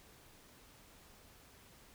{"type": "silence", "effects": ["pink hiss -61 dBFS RMS until 1.94 s"]}